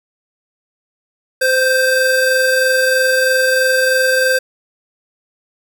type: tone pair together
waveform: square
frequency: 516.3 / 1572 Hz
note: C5 / G6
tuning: -23 / +4 cents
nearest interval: octave + perfect fifth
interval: 1927 cents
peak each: -15 dBFS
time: 1.41-4.39 s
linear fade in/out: 10 ms
effects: none